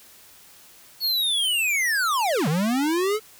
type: linear two-way sweep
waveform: square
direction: down then up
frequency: 4435 to 142.9 to 443 Hz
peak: -21 dBFS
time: 1-3.2 s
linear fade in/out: 50 ms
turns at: 2.48 s
effects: white hiss -50 dBFS RMS until 3.39 s